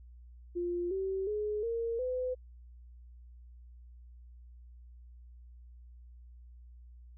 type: tone with pitch steps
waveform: sine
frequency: 350 / 383.9 / 421.1 / 461.8 / 506.5 Hz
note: F4 / G4 / G#4 / A#4 / B4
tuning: +4 / -36 / +24 / -16 / +44 cents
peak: -31 dBFS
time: 0.55-2.35 s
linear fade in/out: 20 ms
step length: 360 ms
effects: added 60 Hz sine -50 dBFS peak until 7.17 s